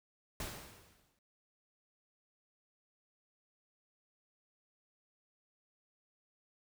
pink noise with exponential decay, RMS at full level -40 dBFS, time 0.4-1.19 s, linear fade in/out 2 ms, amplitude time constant 170 ms, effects none

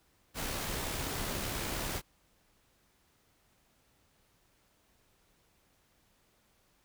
pink noise with amplitude modulation, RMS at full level -35 dBFS, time 0.34-2.02 s, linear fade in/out 50 ms, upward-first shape sine, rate 70.3 Hz, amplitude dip 30%, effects pink hiss -70 dBFS RMS until 6.84 s

